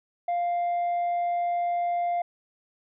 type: tone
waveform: sine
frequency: 698.5 Hz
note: F5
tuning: in tune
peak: -21 dBFS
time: 0.28-2.22 s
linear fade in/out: 5 ms
effects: tanh soft clip ceiling -23 dBFS